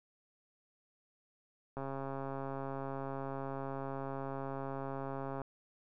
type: click train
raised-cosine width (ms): 1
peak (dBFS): -27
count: 497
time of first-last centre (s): 1.77-5.417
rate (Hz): 136
effects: none